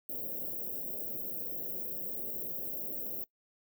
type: band-stop noise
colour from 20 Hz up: white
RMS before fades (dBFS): -38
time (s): 0.09-3.24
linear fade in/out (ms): 5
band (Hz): 620 to 14000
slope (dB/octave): 48
effects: noise-tail reverb RT60 0.1 s tail -20 dB re dry + high-pass 150 Hz 12 dB/octave